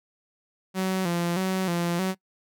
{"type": "tone with vibrato", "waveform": "sawtooth", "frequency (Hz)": 180, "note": "F#3", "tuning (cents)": -47, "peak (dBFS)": -20, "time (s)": [0.74, 2.15], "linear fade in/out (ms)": 50, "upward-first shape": "square", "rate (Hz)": 1.6, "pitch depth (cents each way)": 77, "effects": ["noise-tail reverb RT60 0.1 s tail -22 dB re dry"]}